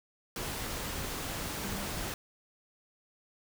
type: tone in noise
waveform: sine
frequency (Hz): 196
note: G3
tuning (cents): 0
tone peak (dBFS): -42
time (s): 1.64-1.88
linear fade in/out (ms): 2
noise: pink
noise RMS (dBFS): -37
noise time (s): 0.36-2.14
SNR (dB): -8
effects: none